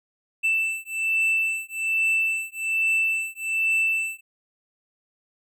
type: beating tone pair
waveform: triangle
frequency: 2655 / 2656.2 Hz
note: E7 / E7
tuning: +12 / +13 cents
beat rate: 1.2 Hz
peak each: -23 dBFS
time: 0.43-4.21 s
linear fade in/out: 20 ms
effects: none